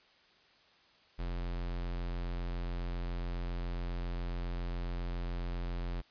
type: tone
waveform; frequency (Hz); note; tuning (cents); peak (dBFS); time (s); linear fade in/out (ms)
square; 43.65; F1; 0; -35; 1.18-6.02; 20
effects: white hiss -64 dBFS RMS until 6.1 s + resampled to 11025 Hz